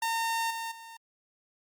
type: tone with level steps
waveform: sawtooth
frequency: 912 Hz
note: A#5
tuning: 38 cents flat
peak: -24 / -30 / -41 dBFS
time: 0.02-0.97 s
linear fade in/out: 5 ms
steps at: 0.5 / 0.71 s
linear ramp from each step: 10 ms
effects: Opus 48 kbps